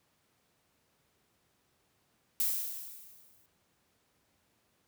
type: noise with exponential decay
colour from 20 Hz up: violet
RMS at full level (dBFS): -28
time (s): 2.4-3.46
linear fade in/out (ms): 1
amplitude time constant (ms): 230
effects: pink hiss -73 dBFS RMS until 4.87 s + high-pass 80 Hz 12 dB/octave